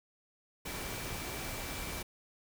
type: tone in noise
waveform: sine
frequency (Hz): 2327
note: D7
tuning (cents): -17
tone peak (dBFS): -49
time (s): 0.65-2.03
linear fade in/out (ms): 10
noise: pink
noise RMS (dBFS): -40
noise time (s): 0.65-2.03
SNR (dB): -12
effects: none